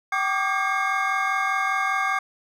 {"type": "tone cluster", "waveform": "triangle", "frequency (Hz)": [772, 1158, 1203, 1610, 2159], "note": ["G5", "D6", "D6", "G6", "C#7"], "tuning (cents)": [-27, -25, 41, 46, -46], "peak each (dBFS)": -26, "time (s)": [0.12, 2.19], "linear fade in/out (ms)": 5, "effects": []}